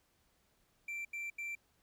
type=tone bursts; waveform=triangle; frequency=2349 Hz; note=D7; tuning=in tune; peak=-37 dBFS; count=3; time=0.88-1.552 s; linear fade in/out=5 ms; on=170 ms; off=81 ms; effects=pink hiss -74 dBFS RMS until 1.82 s